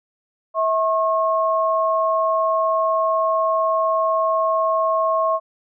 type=tone pair together; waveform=sine; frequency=648 / 1083.8 Hz; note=E5 / C#6; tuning=-30 / -39 cents; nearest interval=major sixth; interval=891 cents; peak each=-19 dBFS; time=0.54-5.4 s; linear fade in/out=50 ms; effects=none